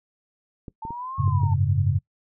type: clicks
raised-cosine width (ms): 3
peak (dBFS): -24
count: 5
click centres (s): 0.682 / 0.852 / 0.906 / 1.278 / 1.434
type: linear two-way sweep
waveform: sine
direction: up then down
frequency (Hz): 880 to 1100 to 880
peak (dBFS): -31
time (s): 0.82-1.54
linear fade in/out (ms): 5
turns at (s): 1.2
type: chord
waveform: sine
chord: F# suspended second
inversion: none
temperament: equal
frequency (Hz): 92.5 / 103.83 / 138.59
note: F#2 / G#2 / C#3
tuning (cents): 0 / 0 / 0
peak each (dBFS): -23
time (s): 1.18-1.99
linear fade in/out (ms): 20
effects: noise-tail reverb RT60 0.1 s tail -21 dB re dry